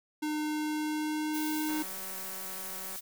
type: tone with pitch glide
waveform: square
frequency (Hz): 303.9 to 307.4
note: D#4 to D#4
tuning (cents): -41 to -21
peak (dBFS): -31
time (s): 0.22-1.83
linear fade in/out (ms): 10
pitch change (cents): +20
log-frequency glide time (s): 0.42-1.5
type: noise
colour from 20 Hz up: blue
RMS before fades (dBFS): -40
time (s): 1.33-3.01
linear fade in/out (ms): 20
type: click train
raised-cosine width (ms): 0.5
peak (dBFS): -33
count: 241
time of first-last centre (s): 1.69-2.96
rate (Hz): 189
effects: none